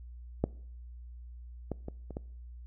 clicks, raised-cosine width 2 ms, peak -13 / -20 / -25 / -29 / -23 dBFS, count 5, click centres 0.44 / 1.717 / 1.884 / 2.107 / 2.169 s, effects noise-tail reverb RT60 0.6 s tail -23 dB re dry + added 60 Hz sine -44 dBFS peak until 2.66 s

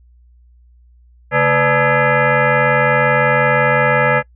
sine tone with frequency modulation, 587.3 Hz, D5, in tune, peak -10 dBFS, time 1.31-4.23 s, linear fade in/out 50 ms, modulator 363 Hz, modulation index 4.2, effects noise-tail reverb RT60 0.1 s tail -26 dB re dry + added 60 Hz sine -45 dBFS peak until 4.35 s

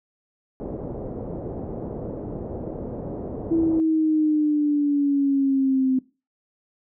white low-pass noise, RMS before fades -32 dBFS, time 0.6-3.8 s, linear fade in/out 0 ms, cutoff 540 Hz, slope 24 dB/octave
sine exponential sweep, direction down, 330.5 to 258.8 Hz, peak -17 dBFS, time 3.51-5.99 s, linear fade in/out 5 ms
effects noise-tail reverb RT60 0.3 s tail -21 dB re dry

